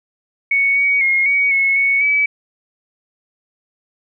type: tone with pitch steps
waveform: sine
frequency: 2222 / 2248 / 2148 / 2248 / 2188 / 2218 / 2290 Hz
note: C#7 / C#7 / C7 / C#7 / C#7 / C#7 / D7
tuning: +4 / +24 / +45 / +24 / -23 / 0 / -44 cents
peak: -12 dBFS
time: 0.51-2.26 s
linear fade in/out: 5 ms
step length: 250 ms
effects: none